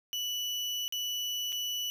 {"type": "tone with dropouts", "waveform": "35% pulse", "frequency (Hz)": 2960, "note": "F#7", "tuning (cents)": 0, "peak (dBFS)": -30, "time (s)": [0.13, 1.9], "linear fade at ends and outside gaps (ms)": 0, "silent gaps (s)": [[0.88, 0.924], [1.522, 1.527]], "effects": []}